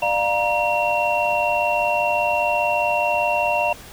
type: tone cluster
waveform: sine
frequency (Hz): 598 / 703 / 945 / 2733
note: D5 / F5 / A#5 / F7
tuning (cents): +31 / +11 / +23 / -38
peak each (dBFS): -23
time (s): 0.02-3.73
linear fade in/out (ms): 5
effects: pink hiss -41 dBFS RMS until 3.92 s